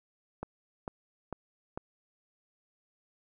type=click train; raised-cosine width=1 ms; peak=-22 dBFS; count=4; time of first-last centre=0.43-1.775 s; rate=2.23 Hz; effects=none

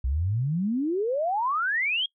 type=exponential sweep; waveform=sine; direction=up; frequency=60 to 3322 Hz; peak=-23 dBFS; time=0.04-2.06 s; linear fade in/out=5 ms; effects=noise-tail reverb RT60 0.1 s tail -23 dB re dry

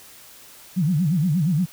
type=tone with vibrato; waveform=sine; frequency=164.81 Hz; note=E3; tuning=in tune; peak=-17 dBFS; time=0.76-1.66 s; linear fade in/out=20 ms; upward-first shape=sine; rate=8.5 Hz; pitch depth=250 cents each way; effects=white hiss -46 dBFS RMS until 1.72 s

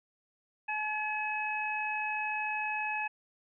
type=harmonic tone; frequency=853 Hz; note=G#5; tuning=46 cents sharp; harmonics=1 / 2 / 3; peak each=-35 / -38 / -34 dBFS; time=0.68-3.08 s; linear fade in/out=10 ms; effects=none

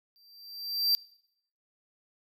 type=tone with exponential growth; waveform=square; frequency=4699 Hz; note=D8; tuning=in tune; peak=-21 dBFS; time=0.16-0.95 s; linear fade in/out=0 ms; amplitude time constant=170 ms; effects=noise-tail reverb RT60 0.7 s tail -22 dB re dry

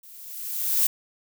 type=noise with level ramp; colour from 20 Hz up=violet; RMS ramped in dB=-48 to -19 dBFS; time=0.03-0.87 s; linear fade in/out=5 ms; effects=none

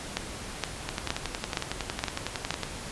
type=two click trains; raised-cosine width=0.2 ms; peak=-12 / -9 dBFS; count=20 / 6; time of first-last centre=0.89-2.633 / 0.17-2.506 s; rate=10.9 / 2.14 Hz; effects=pink hiss -39 dBFS RMS until 2.91 s + resampled to 24000 Hz

